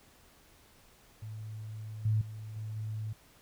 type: tone with level steps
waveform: sine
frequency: 108.4 Hz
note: A2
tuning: 25 cents flat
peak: -39 / -25 / -40 / -36 / -34 dBFS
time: 1.22-3.13 s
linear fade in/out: 5 ms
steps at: 2.05 / 2.21 / 2.56 / 2.76 s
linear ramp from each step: 5 ms
effects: pink hiss -61 dBFS RMS until 3.41 s